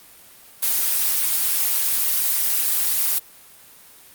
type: noise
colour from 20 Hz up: blue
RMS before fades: -20 dBFS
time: 0.62-3.19 s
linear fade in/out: 10 ms
effects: white hiss -47 dBFS RMS until 4.14 s + Opus 32 kbps